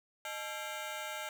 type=ring-modulated tone; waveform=15% pulse; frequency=740 Hz; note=F#5; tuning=in tune; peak=-29 dBFS; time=0.25-1.29 s; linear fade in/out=2 ms; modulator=124 Hz; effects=11-bit